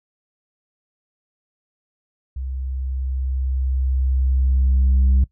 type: tone with level ramp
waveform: sine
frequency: 65.41 Hz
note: C2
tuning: in tune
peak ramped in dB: -25 to -9 dBFS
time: 2.36-5.24 s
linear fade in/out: 5 ms
effects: noise-tail reverb RT60 0.1 s tail -19 dB re dry + tanh soft clip ceiling -11 dBFS